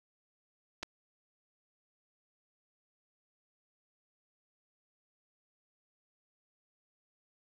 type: clicks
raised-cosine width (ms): 0.2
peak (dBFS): -26 / -19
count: 2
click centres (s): 0.828 / 0.831
effects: none